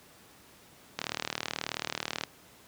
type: click train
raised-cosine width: 0.2 ms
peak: -13 dBFS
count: 49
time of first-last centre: 0.99-2.237 s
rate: 38.5 Hz
effects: pink hiss -56 dBFS RMS until 2.67 s + high-pass 100 Hz 12 dB/octave